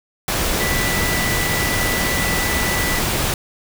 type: tone in noise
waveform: sine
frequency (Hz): 1975.5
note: B6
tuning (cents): 0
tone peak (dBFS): -23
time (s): 0.6-2.99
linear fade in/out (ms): 2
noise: pink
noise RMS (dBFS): -20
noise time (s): 0.28-3.34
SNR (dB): -6
effects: none